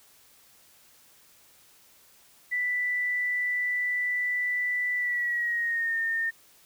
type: tone with pitch glide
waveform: sine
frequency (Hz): 1978 to 1824.3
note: B6 to A#6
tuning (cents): +2 to -38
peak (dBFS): -25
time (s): 2.51-6.31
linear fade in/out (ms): 20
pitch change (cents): -140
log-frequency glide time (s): 4.96-5.97
effects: white hiss -58 dBFS RMS until 6.65 s